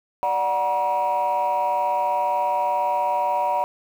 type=chord; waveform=sine; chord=D augmented; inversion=none; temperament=equal with one note detuned; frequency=587.3 / 740 / 954.7 Hz; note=D5 / F#5 / A#5; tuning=0 / 0 / +41 cents; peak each=-25 / -23 / -20 dBFS; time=0.23-3.64 s; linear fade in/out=0 ms; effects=tanh soft clip ceiling -15 dBFS + 8-bit